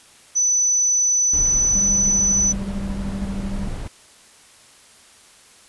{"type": "tone", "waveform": "sine", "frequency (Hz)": 5990, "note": "F#8", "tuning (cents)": 20, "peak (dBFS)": -15, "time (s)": [0.35, 2.53], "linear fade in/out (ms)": 20}
{"type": "noise", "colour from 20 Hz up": "brown", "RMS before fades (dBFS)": -28, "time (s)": [1.33, 3.88], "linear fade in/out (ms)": 5}
{"type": "tone with tremolo", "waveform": "triangle", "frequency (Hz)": 196.6, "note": "G3", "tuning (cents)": 5, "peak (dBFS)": -22, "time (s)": [1.75, 3.68], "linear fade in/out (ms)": 2, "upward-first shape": "sine", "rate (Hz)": 13, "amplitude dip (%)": 55}
{"effects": ["white hiss -49 dBFS RMS until 5.68 s", "resampled to 24000 Hz"]}